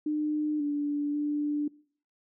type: tone with pitch steps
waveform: sine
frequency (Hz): 302.1 / 291 / 294.7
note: D4 / D4 / D4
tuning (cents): +49 / -16 / +6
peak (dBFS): -26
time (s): 0.06-1.68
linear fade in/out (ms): 5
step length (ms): 540
effects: noise-tail reverb RT60 0.5 s tail -22 dB re dry